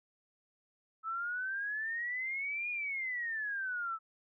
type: exponential two-way sweep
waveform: sine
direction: up then down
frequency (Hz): 1300 to 2458 to 1300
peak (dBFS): -34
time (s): 1.03-3.99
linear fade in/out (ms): 50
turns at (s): 2.7
effects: none